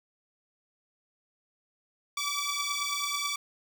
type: beating tone pair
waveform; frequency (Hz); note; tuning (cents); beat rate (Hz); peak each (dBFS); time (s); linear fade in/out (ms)
10% pulse; 1148 / 1157.2; D6 / D6; -40 / -26; 9.2; -24; 2.17-3.36; 5
effects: none